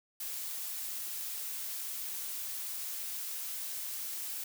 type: noise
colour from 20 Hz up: blue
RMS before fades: -39 dBFS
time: 0.2-4.44 s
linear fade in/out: 5 ms
effects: none